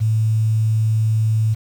sine tone with quantisation, 110 Hz, A2, in tune, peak -14 dBFS, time 0-1.55 s, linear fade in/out 20 ms, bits 7, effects none

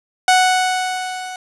sawtooth tone with level ramp, 740 Hz, F#5, in tune, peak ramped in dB -5 to -24 dBFS, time 0.28-1.36 s, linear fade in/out 2 ms, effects resampled to 24000 Hz + 7-bit

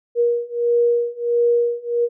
sine beating tone pair, 474.3 / 475.8 Hz, A#4 / A#4, +30 / +35 cents, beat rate 1.5 Hz, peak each -19 / -18 dBFS, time 0.15-2.09 s, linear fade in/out 50 ms, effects none

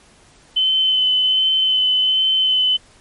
sine tone with vibrato, 3047 Hz, G7, 50 cents flat, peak -13 dBFS, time 0.56-2.77 s, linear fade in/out 10 ms, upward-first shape sine, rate 1.3 Hz, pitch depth 13 cents each way, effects pink hiss -50 dBFS RMS until 3 s + MP3 48 kbps

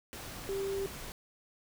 sine tone in noise, 392 Hz, G4, in tune, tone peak -32 dBFS, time 0.49-0.86 s, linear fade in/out 0 ms, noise pink, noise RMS -44 dBFS, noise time 0.13-1.12 s, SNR +9 dB, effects none

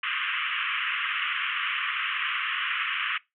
white band-pass noise, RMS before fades -29 dBFS, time 0.03-3.18 s, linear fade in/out 5 ms, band 1100 to 3100 Hz, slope 96 dB/octave, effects noise-tail reverb RT60 0.2 s tail -22 dB re dry

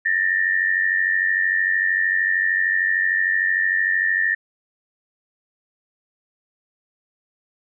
sine tone pair together, 1777.8 / 1871 Hz, A6 / A#6, +17 / +6 cents, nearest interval minor second, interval 89 cents, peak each -19 / -21 dBFS, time 0.05-4.35 s, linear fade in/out 10 ms, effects none

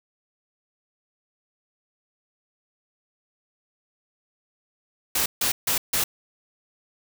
white noise bursts, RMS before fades -23 dBFS, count 4, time 5.15-6.04 s, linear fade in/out 5 ms, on 110 ms, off 150 ms, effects none

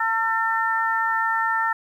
harmonic tone, 450.6 Hz, A4, 41 cents sharp, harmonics 2 / 3 / 4, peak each -24 / -24 / -24 dBFS, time 0-1.73 s, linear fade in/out 5 ms, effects 9-bit

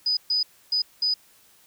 sine tone bursts at uneven times, 4978 Hz, D#8, in tune, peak -20 dBFS, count 4, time 0.06-0.17 / 0.3-0.43 / 0.72-0.82 / 1.02-1.14 s, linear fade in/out 5 ms, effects white hiss -57 dBFS RMS until 1.66 s

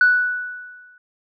sine tone with exponential decay, 1480 Hz, F#6, in tune, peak -8 dBFS, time 0.01-0.98 s, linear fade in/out 2 ms, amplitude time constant 210 ms, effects tanh soft clip ceiling -6 dBFS

